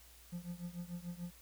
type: tone with tremolo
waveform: triangle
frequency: 174.61 Hz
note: F3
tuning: in tune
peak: -36 dBFS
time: 0.32-1.31 s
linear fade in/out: 10 ms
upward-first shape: triangle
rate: 6.8 Hz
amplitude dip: 95%
effects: added 60 Hz sine -61 dBFS peak until 1.41 s + white hiss -61 dBFS RMS until 1.41 s